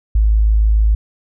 sine tone, 53.5 Hz, A1, 48 cents flat, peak -9 dBFS, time 0.15-0.95 s, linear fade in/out 5 ms, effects none

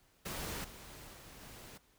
pink noise with level steps, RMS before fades -41 / -52 / -54 / -52 dBFS, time 0.25-1.78 s, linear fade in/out 10 ms, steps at 0.64 / 1.13 / 1.41 s, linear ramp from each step 5 ms, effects pink hiss -69 dBFS RMS until 1.98 s

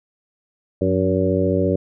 harmonic tone with a mistuned harmonic, 94.4 Hz, F#2, 35 cents sharp, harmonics 1 / 2 / 3 / 4 / 5 / 6, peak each -23 / -23 / -23 / -23 / -23 / -23 dBFS, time 0.81-1.76 s, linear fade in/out 5 ms, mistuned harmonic 2, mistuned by -50 cents, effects none

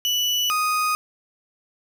35% pulse tone pair in turn, 2960 / 1244.5 Hz, F#7 / D#6, 0 / 0 cents, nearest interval octave + minor third, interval 1500 cents, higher first, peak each -18 dBFS, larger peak neither, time 0.05-0.5 / 0.5-0.95 s, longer neither, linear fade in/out 0 ms, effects none

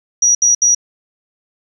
sine tone bursts, 5790 Hz, F#8, 38 cents flat, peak -8 dBFS, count 3, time 0.22-0.748 s, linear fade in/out 5 ms, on 130 ms, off 69 ms, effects 8-bit

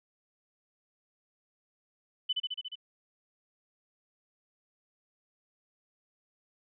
sine tone with echo, 3000 Hz, F#7, 23 cents sharp, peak -26 dBFS, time 2.29-2.33 s, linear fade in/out 10 ms, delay 71 ms, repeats 6, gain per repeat -2 dB, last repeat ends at 2.756 s, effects none

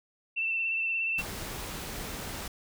sine tone with vibrato, 2676 Hz, E7, 25 cents sharp, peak -27 dBFS, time 0.36-1.22 s, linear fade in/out 20 ms, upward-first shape sine, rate 17 Hz, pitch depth 26 cents each way
pink noise, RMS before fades -38 dBFS, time 1.18-2.48 s, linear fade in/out 5 ms
effects none

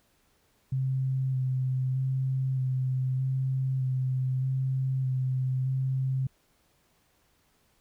sine tone with vibrato, 130.81 Hz, C3, in tune, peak -25 dBFS, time 0.72-6.27 s, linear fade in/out 5 ms, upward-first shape square, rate 0.81 Hz, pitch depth 15 cents each way, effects pink hiss -68 dBFS RMS until 7.8 s

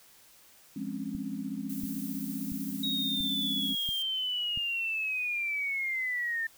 sine chord, Db major seventh, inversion first, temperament equal, 174.61 / 207.7 / 261.6 / 277.2 Hz, F3 / Ab3 / C4 / Db4, 0 / 0 / 0 / 0 cents, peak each -42 / -37 / -38 / -39 dBFS, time 0.76-3.75 s, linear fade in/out 5 ms
click train, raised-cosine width 5 ms, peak -30 dBFS, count 6, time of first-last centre 1.15-4.575 s, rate 1.46 Hz
violet noise, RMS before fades -43 dBFS, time 1.69-4.03 s, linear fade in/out 10 ms
sine linear sweep, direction down, 3800 to 1795 Hz, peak -29 dBFS, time 2.83-6.47 s, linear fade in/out 5 ms
effects white hiss -58 dBFS RMS until 6.57 s

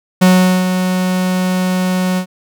45% pulse tone with ADSR envelope, 183.9 Hz, F#3, 10 cents flat, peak -5 dBFS, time 0.21-2.26 s, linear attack 13 ms, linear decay 420 ms, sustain -8 dB, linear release 83 ms, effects none

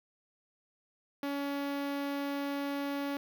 sawtooth tone with notch filter, 282.1 Hz, C#4, 30 cents sharp, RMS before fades -35 dBFS, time 1.23-3.17 s, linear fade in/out 2 ms, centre 7800 Hz, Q 0.64, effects 11-bit

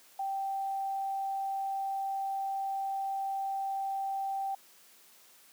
sine tone, 781 Hz, G5, 7 cents flat, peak -31 dBFS, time 0.19-4.55 s, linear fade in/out 5 ms, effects white hiss -59 dBFS RMS until 5.52 s + high-pass 200 Hz 12 dB/octave

